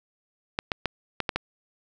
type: clicks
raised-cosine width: 0.3 ms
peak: -9 dBFS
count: 6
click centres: 0.589 / 0.718 / 0.857 / 1.203 / 1.292 / 1.36 s
effects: none

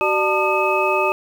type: tone cluster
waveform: sine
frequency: 378.5 / 597 / 892 / 1217 / 2565 Hz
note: F#4 / D5 / A5 / D#6 / E7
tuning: +39 / +28 / +23 / -39 / -48 cents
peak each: -22 dBFS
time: 0.01-1.12 s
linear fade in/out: 0 ms
effects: 7-bit

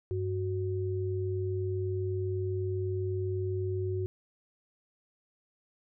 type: tone pair together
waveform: sine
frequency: 98 / 370 Hz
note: G2 / F#4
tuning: 0 / 0 cents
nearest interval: octave + major seventh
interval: 2300 cents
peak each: -31 / -33 dBFS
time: 0.11-4.06 s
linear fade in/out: 0 ms
effects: none

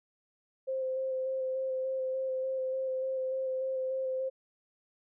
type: tone with vibrato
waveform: sine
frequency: 523.3 Hz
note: C5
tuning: in tune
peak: -30 dBFS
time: 0.67-4.3 s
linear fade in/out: 20 ms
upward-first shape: square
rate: 3.4 Hz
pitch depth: 12 cents each way
effects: none

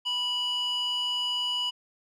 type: tone with band-pass filter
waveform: square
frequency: 982 Hz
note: B5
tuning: 10 cents flat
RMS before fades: -29 dBFS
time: 0.05-1.71 s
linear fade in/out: 20 ms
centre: 3300 Hz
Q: 5.2
effects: none

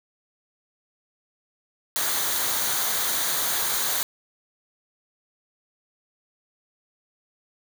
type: noise with comb filter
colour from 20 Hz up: white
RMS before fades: -25 dBFS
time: 1.96-4.03 s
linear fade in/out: 0 ms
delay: 0.38 ms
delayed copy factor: -0.5
effects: none

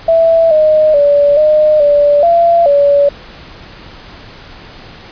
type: tone with pitch steps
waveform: sine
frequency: 659 / 618 / 576 / 611 / 581 / 681 / 570 Hz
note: E5 / D#5 / D5 / D#5 / D5 / F5 / C#5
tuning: -1 / -12 / -34 / -32 / -19 / -44 / +48 cents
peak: -5 dBFS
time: 0.08-3.09 s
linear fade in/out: 5 ms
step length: 430 ms
effects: pink hiss -34 dBFS RMS until 5.11 s + resampled to 11025 Hz

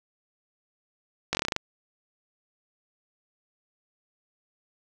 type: slowing click train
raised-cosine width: 0.2 ms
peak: -8 dBFS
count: 9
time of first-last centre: 1.33-1.564 s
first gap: 19 ms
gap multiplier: 1.12
effects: none

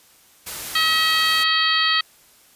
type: noise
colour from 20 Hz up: white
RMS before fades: -31 dBFS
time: 0.46-1.44 s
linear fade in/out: 10 ms
type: harmonic tone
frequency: 640 Hz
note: D#5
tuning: 49 cents sharp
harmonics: 2 / 3 / 4 / 5 / 6 / 7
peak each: -23 / -22 / -27 / -22 / -26 / -23 dBFS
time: 0.75-2.01 s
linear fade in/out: 5 ms
effects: white hiss -53 dBFS RMS until 2.55 s + resampled to 32000 Hz

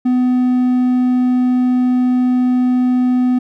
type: tone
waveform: triangle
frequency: 250.8 Hz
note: B3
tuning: 27 cents sharp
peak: -9 dBFS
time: 0.05-3.39 s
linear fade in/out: 10 ms
effects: none

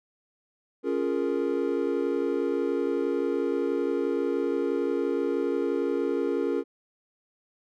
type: chord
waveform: triangle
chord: Bb minor seventh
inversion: first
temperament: equal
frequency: 277.2 / 349.2 / 415.3 / 466.2 Hz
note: Db4 / F4 / Ab4 / Bb4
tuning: 0 / 0 / 0 / 0 cents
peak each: -28 dBFS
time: 0.83-6.64 s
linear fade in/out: 50 ms
effects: none

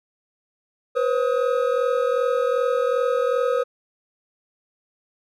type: tone cluster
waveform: triangle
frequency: 489.4 / 532 / 1263 Hz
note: B4 / C5 / D#6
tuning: -16 / +29 / +26 cents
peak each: -19 / -21 / -26 dBFS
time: 0.95-3.64 s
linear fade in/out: 20 ms
effects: none

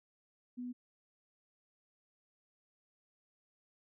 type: tone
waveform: sine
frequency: 246.9 Hz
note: B3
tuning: in tune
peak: -39 dBFS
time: 0.57-0.73 s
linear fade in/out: 20 ms
effects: none

